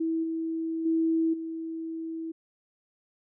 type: tone with level steps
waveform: sine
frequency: 325.5 Hz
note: E4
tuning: 22 cents flat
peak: -25 / -28 / -22 / -32 dBFS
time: 0-2.32 s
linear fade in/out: 10 ms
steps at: 0.23 / 0.85 / 1.33 s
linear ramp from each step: 10 ms
effects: none